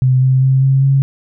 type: tone with pitch steps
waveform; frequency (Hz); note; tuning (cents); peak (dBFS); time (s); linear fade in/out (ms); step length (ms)
sine; 128.9 / 130.77 / 132.68 / 134.61 / 136.56; C3 / C3 / C3 / C3 / C#3; -26 / -1 / +25 / +50 / -26; -8; 0.02-1.02; 0; 200
effects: none